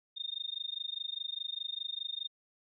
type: tone with amplitude modulation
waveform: sine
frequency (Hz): 3663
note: A#7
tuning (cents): -31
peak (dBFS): -32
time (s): 0.16-2.28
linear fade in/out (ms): 20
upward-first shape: sine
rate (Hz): 24.9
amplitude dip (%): 100
effects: none